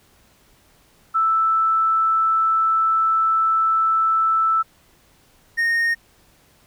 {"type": "tone pair in turn", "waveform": ["sine", "triangle"], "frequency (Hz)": [1320, 1849.6], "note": ["E6", "A#6"], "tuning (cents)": [2, -14], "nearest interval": "tritone", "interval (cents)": 584, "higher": "second", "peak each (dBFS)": -15, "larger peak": "neither", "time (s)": [[1.14, 4.63], [5.57, 5.95]], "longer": "first", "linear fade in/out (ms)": 20, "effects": ["pink hiss -56 dBFS RMS until 6.66 s"]}